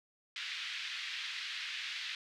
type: band-pass noise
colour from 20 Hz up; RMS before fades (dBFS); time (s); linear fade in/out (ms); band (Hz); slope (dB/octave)
white; -41; 0.36-2.15; 2; 1700 to 3900; 24
effects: none

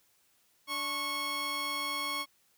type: tone pair together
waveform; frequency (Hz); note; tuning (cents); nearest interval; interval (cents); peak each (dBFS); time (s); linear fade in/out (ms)
15% pulse; 290.6 / 1098; D4 / C#6; -18 / -17; octave + major seventh; 2301; -37 / -26; 0.67-2.26; 50
effects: white hiss -69 dBFS RMS until 2.57 s

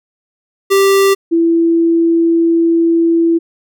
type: tone pair in turn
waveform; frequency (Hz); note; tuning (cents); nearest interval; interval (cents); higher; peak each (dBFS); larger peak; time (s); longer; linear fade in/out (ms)
square / sine; 392 / 333.4; G4 / E4; 0 / +20; minor third; 280; first; -8; neither; 0.7-1.15 / 1.31-3.39; second; 20
effects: none

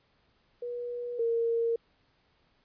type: tone pair in turn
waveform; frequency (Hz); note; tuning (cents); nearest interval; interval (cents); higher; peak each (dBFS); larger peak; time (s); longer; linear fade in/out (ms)
sine; 483.3 / 462.4; B4 / A#4; -38 / -14; minor second; 76; first; -33 / -25; second; 0.62-1.19 / 1.19-1.76; neither; 5
effects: pink hiss -69 dBFS RMS until 2.64 s + resampled to 11025 Hz

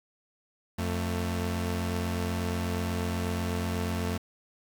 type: tone pair together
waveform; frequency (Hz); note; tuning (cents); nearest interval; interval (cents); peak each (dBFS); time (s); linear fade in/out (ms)
sawtooth; 88.2 / 222.4; F2 / A3; +18 / +19; octave + major third; 1601; -26 / -29; 0.78-4.18; 10
effects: 8-bit

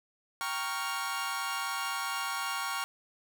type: chord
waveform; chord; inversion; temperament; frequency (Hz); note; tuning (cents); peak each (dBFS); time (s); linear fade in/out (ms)
sawtooth; G half-diminished seventh; none; equal; 784 / 932.3 / 1108.7 / 1396.9; G5 / Bb5 / Db6 / F6; 0 / 0 / 0 / 0; -37 / -36 / -32 / -33; 0.41-2.84; 0
effects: none

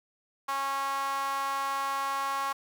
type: tone with high-pass filter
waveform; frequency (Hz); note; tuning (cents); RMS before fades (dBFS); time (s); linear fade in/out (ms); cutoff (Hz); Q
sawtooth; 274.4; C#4; -17; -31; 0.48-2.53; 10; 1000; 8.1
effects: 9-bit

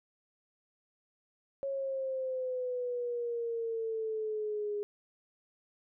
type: exponential sweep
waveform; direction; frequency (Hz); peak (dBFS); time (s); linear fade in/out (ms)
sine; down; 551 to 410.7; -32; 1.63-4.83; 0
effects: none

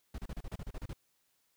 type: noise bursts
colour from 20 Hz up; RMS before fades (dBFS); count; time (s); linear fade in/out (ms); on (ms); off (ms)
brown; -40; 11; 0.14-0.933; 5; 43; 32
effects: white hiss -75 dBFS RMS until 1.56 s

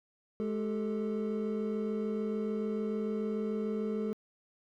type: tone cluster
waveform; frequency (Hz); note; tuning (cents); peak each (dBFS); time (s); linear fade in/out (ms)
triangle; 211.2 / 394.3 / 441.1; G#3 / G4 / A4; +29 / +10 / +4; -31 / -38 / -33; 0.4-4.13; 0
effects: tanh soft clip ceiling -21 dBFS

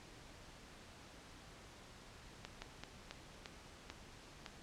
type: slowing click train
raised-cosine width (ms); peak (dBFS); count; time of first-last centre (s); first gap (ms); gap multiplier
0.2; -28; 7; 2.45-4.462; 170; 1.27
effects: pink hiss -57 dBFS RMS until 4.62 s + low-pass 7000 Hz 12 dB/octave

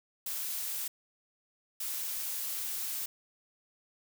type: noise bursts at uneven times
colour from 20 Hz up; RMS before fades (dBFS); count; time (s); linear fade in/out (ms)
blue; -36; 2; 0.26-0.88 / 1.8-3.06; 5
effects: none

